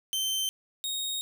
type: tone pair in turn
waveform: sawtooth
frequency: 3102 / 3740 Hz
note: G7 / A#7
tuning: -19 / +5 cents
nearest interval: minor third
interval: 324 cents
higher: second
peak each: -24 / -27 dBFS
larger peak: first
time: 0.13-0.49 / 0.84-1.21 s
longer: second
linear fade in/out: 0 ms
effects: none